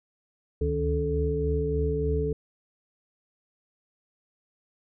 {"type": "tone cluster", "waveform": "sine", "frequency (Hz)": [72.2, 75.5, 156, 283.6, 435.4], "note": ["D2", "D2", "D#3", "C#4", "A4"], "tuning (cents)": [-29, 48, 5, 40, -18], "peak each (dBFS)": [-28, -36, -31, -36, -27], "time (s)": [0.61, 2.33], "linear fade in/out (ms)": 5, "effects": []}